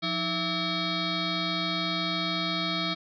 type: tone with frequency modulation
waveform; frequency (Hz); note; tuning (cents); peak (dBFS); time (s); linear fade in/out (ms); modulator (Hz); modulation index
sine; 1793; A6; +32; -26; 0.02-2.95; 20; 492; 5.2
effects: none